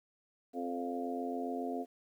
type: harmonic tone with a mistuned harmonic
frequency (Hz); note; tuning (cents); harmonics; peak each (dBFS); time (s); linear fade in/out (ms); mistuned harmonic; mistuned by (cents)
87.31; F2; 0; 3 / 4 / 5 / 6 / 7 / 8; -38 / -45 / -41 / -48 / -50 / -40; 0.53-1.86; 50; 7; -28
effects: 11-bit